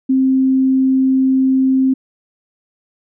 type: tone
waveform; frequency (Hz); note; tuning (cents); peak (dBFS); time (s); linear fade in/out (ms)
sine; 263.4; C4; +12; -10; 0.09-1.94; 10
effects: none